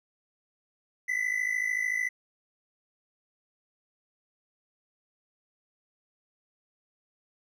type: tone pair together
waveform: triangle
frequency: 1975.5 / 2029 Hz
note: B6 / B6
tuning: 0 / +46 cents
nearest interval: unison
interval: 46 cents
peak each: -28 dBFS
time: 1.08-2.09 s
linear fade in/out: 10 ms
effects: none